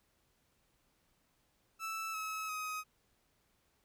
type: tone with pitch steps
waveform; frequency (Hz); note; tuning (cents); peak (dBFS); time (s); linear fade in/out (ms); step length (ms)
30% pulse; 1318.5 / 1289.1 / 1260.4; E6 / E6 / D#6; 0 / -39 / +22; -35; 1.79-2.84; 50; 350
effects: pink hiss -75 dBFS RMS until 3.84 s